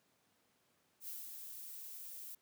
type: noise with ADSR envelope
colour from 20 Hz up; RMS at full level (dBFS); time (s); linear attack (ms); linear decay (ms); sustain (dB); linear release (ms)
violet; -45; 1-2.35; 80; 180; -4; 5
effects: pink hiss -75 dBFS RMS until 2.41 s + high-pass 150 Hz 12 dB/octave